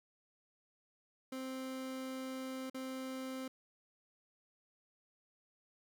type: tone with dropouts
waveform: 30% pulse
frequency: 261.6 Hz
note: C4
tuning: in tune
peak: -38 dBFS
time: 1.32-3.48 s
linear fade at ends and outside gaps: 5 ms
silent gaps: 2.699-2.744 s
effects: none